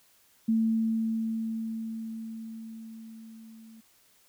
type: tone with level ramp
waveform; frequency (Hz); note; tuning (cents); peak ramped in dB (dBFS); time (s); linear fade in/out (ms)
sine; 223.8; A3; +30; -21 to -48; 0.48-3.81; 10
effects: white hiss -63 dBFS RMS until 4.28 s